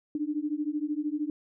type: beating tone pair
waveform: sine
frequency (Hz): 292.8 / 305.8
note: D4 / D#4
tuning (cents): -5 / -30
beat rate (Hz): 13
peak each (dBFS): -31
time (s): 0.15-1.3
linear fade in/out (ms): 2
effects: none